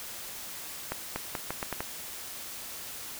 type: accelerating click train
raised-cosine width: 0.5 ms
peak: -16 dBFS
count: 7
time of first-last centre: 0.92-1.805 s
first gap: 240 ms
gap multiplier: 0.8
effects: white hiss -41 dBFS RMS until 3.19 s